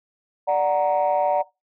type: chord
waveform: sine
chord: D augmented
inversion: none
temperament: equal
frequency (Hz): 587.3 / 740 / 932.3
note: D5 / F#5 / A#5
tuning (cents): 0 / 0 / 0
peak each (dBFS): -20 / -20 / -23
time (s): 0.47-1.43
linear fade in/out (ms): 20
effects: noise-tail reverb RT60 0.2 s tail -19 dB re dry + tanh soft clip ceiling -12 dBFS